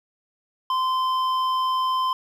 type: tone with hard clipping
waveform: sine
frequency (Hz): 1034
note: C6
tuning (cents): -21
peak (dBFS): -22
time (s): 0.7-2.13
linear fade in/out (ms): 2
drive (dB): 8
effects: none